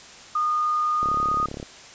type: tone with pitch glide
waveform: sine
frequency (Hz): 1225 to 1239.2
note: D#6 to D#6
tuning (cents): -27 to -7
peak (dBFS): -20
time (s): 0.35-1.46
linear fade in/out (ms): 5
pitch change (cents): +20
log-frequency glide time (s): 0.94-1.21
type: click train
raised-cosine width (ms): 2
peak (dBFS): -20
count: 22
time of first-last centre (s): 1.03-1.628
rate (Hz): 35.1
effects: white hiss -44 dBFS RMS until 1.94 s + resampled to 16000 Hz